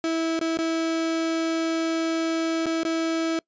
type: tone with dropouts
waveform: 35% pulse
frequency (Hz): 326.5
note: E4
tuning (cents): -17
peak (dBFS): -21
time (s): 0.04-3.39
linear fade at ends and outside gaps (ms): 1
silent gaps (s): 0.392-0.412 / 0.572-0.588 / 2.659-2.665 / 2.833-2.85
effects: noise-tail reverb RT60 0.1 s tail -25 dB re dry + resampled to 16000 Hz